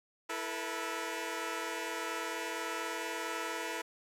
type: chord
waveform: 10% pulse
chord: E suspended fourth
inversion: none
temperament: equal with one note detuned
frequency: 329.6 / 440 / 484.3 Hz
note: E4 / A4 / B4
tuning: 0 / 0 / -34 cents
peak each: -32 dBFS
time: 0.29-3.82 s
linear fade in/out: 10 ms
effects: low-pass 12000 Hz 12 dB/octave + 10-bit

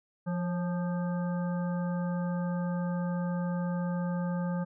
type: harmonic tone with a mistuned harmonic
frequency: 174.61 Hz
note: F3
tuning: in tune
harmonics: 1 / 3 / 5 / 7 / 9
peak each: -29 / -39 / -43 / -46 / -48 dBFS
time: 0.26-4.65 s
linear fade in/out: 20 ms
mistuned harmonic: 3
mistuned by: +50 cents
effects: none

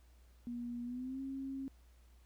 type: tone with pitch glide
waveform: sine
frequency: 240 to 269.4 Hz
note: B3 to C#4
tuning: -49 to -49 cents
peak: -39 dBFS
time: 0.47-1.68 s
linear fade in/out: 0 ms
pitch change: +200 cents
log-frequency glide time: 0.84-1.21 s
effects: added 60 Hz sine -60 dBFS peak until 2.25 s + pink hiss -72 dBFS RMS until 2.25 s

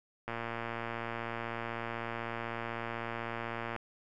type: click train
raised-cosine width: 0.5 ms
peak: -22 dBFS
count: 405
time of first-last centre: 0.28-3.763 s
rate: 116 Hz
effects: none

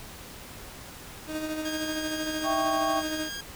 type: clicks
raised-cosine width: 0.2 ms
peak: -29 dBFS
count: 3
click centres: 1.177 / 1.824 / 2.344 s
type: tone with tremolo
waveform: 30% pulse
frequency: 311.1 Hz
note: D#4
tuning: in tune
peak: -26 dBFS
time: 1.27-3.3 s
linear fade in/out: 50 ms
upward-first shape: sine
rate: 13 Hz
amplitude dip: 45%
type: tone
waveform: 15% pulse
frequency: 1621 Hz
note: G#6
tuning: 42 cents flat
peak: -28 dBFS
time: 1.65-3.41 s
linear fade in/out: 5 ms
type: chord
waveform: sine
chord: C# diminished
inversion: first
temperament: equal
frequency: 659.3 / 784 / 1108.7 Hz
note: E5 / G5 / C#6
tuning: 0 / 0 / 0 cents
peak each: -29 dBFS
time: 2.43-3.03 s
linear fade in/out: 50 ms
effects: pink hiss -44 dBFS RMS until 3.55 s

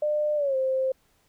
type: tone with pitch glide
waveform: sine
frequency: 600 to 525.4 Hz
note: D5 to C5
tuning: +37 to +7 cents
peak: -22 dBFS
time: 0.02-0.92 s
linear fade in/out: 5 ms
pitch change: -230 cents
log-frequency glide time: 0.36-0.56 s
effects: pink hiss -66 dBFS RMS until 1.28 s

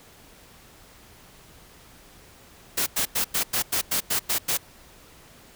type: noise bursts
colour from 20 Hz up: white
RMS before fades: -24 dBFS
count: 10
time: 2.77-4.575 s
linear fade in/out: 10 ms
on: 95 ms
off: 95 ms
effects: pink hiss -51 dBFS RMS until 5.55 s

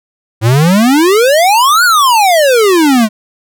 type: exponential two-way sweep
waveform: square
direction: up then down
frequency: 105.8 to 1500 to 206.3 Hz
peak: -6 dBFS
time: 0.41-3.09 s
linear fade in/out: 50 ms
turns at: 1.84 s
effects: none

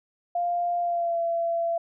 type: tone with pitch glide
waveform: sine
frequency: 698.5 to 675.1 Hz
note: F5 to E5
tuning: 0 to +41 cents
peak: -23 dBFS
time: 0.35-1.78 s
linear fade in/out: 5 ms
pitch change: -59 cents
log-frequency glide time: 0.8-1.19 s
effects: none

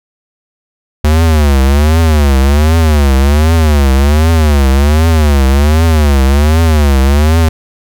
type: tone with vibrato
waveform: square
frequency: 74 Hz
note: D2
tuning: 14 cents sharp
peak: -6 dBFS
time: 1.04-7.49 s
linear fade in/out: 5 ms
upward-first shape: triangle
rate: 1.3 Hz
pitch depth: 210 cents each way
effects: none

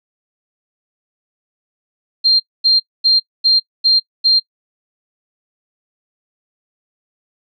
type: tone bursts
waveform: sine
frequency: 4186 Hz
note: C8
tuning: in tune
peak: -8 dBFS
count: 6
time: 2.24-4.4 s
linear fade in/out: 20 ms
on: 160 ms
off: 240 ms
effects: noise-tail reverb RT60 0.1 s tail -23 dB re dry

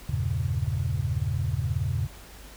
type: chord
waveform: sine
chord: E diminished seventh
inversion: none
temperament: equal with one note detuned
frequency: 81.37 / 98 / 116.54 / 138.59 Hz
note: E2 / G2 / Bb2 / Db3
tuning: -22 / 0 / 0 / 0 cents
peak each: -30 dBFS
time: 0.09-2.07 s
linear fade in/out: 5 ms
effects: added 50 Hz sine -47 dBFS peak until 2.56 s + pink hiss -48 dBFS RMS until 2.56 s

